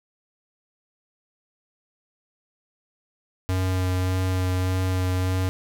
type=tone with vibrato; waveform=square; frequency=92.5 Hz; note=F#2; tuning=in tune; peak=-22 dBFS; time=3.49-5.49 s; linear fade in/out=0 ms; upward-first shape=sine; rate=1.7 Hz; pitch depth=12 cents each way; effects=none